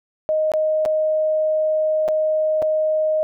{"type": "tone with dropouts", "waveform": "sine", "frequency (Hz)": 622.3, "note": "D#5", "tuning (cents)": 0, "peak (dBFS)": -16, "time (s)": [0.29, 3.23], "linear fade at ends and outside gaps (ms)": 0, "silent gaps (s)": [[0.518, 0.537], [0.852, 0.859], [2.08, 2.086], [2.62, 2.625]], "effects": []}